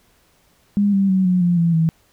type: tone with pitch steps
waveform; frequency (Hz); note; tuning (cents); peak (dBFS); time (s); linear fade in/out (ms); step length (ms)
sine; 203.2 / 195.71 / 188.5 / 181.55 / 174.86 / 168.42 / 162.21; G#3 / G3 / F#3 / F#3 / F3 / E3 / E3; -38 / -3 / +32 / -33 / +2 / +37 / -28; -13; 0.77-1.89; 0; 160
effects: pink hiss -58 dBFS RMS until 2.12 s